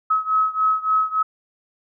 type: beating tone pair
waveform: sine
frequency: 1281 / 1284.5 Hz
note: E6 / E6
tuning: -50 / -45 cents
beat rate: 3.5 Hz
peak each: -19 / -21 dBFS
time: 0.1-1.23 s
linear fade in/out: 10 ms
effects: none